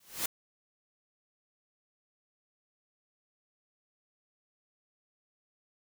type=noise with exponential growth; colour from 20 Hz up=white; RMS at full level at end=-28 dBFS; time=0-0.26 s; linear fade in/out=5 ms; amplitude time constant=55 ms; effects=none